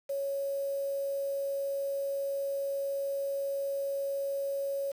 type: tone with quantisation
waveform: sine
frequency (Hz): 554.4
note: C#5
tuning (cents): 0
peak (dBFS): -30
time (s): 0.09-4.92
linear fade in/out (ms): 10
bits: 8
effects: none